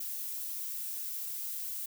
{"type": "noise", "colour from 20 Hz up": "violet", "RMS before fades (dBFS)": -38, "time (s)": [0, 1.86], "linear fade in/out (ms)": 5, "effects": []}